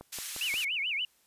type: click train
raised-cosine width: 1 ms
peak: -30 dBFS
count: 4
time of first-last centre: 0.01-0.54 s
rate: 5.66 Hz
type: band-pass noise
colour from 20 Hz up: white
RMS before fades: -39 dBFS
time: 0.12-0.65 s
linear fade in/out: 10 ms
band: 1900 to 13000 Hz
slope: 12 dB/octave
type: tone with vibrato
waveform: sine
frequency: 2552 Hz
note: D#7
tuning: 43 cents sharp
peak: -29 dBFS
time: 0.41-1.05 s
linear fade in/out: 2 ms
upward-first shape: sine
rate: 6.9 Hz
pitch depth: 290 cents each way
effects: white hiss -67 dBFS RMS until 1.26 s + resampled to 32000 Hz